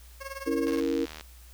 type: tone with tremolo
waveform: 15% pulse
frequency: 544 Hz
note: C#5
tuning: 33 cents flat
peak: -27 dBFS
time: 0.2-0.81 s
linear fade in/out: 20 ms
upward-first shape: triangle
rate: 19 Hz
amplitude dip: 90%
type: chord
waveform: sine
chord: A# diminished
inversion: first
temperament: equal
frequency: 277.2 / 329.6 / 466.2 Hz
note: C#4 / E4 / A#4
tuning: 0 / 0 / 0 cents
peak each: -29 dBFS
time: 0.46-1.06 s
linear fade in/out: 20 ms
type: click train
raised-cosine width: 0.2 ms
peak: -23 dBFS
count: 43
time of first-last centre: 0.67-1.21 s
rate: 77.8 Hz
effects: added 60 Hz sine -48 dBFS peak until 1.53 s + white hiss -56 dBFS RMS until 1.53 s